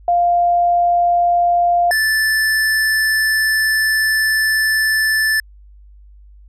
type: tone pair in turn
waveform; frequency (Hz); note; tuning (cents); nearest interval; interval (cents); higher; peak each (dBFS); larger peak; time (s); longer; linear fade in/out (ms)
sine / square; 698.5 / 1754.5; F5 / A6; 0 / -5; octave + major third; 1595; second; -11 / -14; first; 0.08-1.91 / 1.91-5.4; second; 2
effects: added 50 Hz sine -40 dBFS peak until 6.48 s + resampled to 32000 Hz